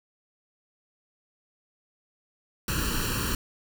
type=noise with comb filter; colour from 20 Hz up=pink; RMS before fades=-28 dBFS; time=2.68-3.35 s; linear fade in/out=2 ms; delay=0.7 ms; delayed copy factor=+0.9; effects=none